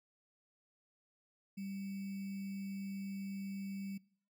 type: tone with sample-and-hold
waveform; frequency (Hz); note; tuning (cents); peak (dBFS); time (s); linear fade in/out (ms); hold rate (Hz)
sine; 196; G3; 0; -40; 1.57-3.98; 10; 2450
effects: noise-tail reverb RT60 0.6 s tail -23 dB re dry